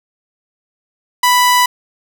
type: tone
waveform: sawtooth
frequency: 989 Hz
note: B5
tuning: 2 cents sharp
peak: -5 dBFS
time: 1.23-1.66 s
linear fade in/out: 5 ms
effects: none